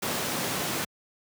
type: high-pass noise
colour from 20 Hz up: pink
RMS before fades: -30 dBFS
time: 0.02-0.85 s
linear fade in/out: 10 ms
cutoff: 150 Hz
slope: 12 dB/octave
effects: high-pass 80 Hz 12 dB/octave